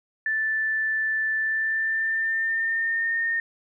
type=tone with pitch glide; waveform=sine; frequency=1760 to 1831.6 Hz; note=A6 to A#6; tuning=0 to -31 cents; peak=-22 dBFS; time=0.26-3.4 s; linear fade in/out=2 ms; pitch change=+69 cents; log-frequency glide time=1.37-3.16 s; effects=none